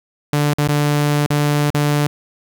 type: tone with dropouts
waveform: sawtooth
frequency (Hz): 146.83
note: D3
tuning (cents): 0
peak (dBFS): -10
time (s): 0.33-2.07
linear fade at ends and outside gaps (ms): 2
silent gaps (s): 0.537-0.584 / 0.675-0.687 / 1.262-1.303 / 1.703-1.745
effects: 8-bit